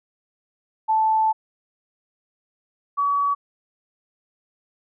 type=tone pair in turn; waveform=sine; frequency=877 / 1135.6 Hz; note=A5 / C#6; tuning=-6 / +41 cents; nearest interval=major third; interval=447 cents; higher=second; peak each=-16 / -18 dBFS; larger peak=first; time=0.88-1.33 / 2.97-3.35 s; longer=first; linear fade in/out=20 ms; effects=none